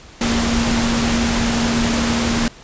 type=tone in noise; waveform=sine; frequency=233.1 Hz; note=A#3; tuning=in tune; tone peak=-18 dBFS; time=0.21-2.48 s; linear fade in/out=2 ms; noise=pink; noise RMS=-20 dBFS; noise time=0.21-2.48 s; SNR=-1 dB; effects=pink hiss -42 dBFS RMS until 2.63 s + resampled to 16000 Hz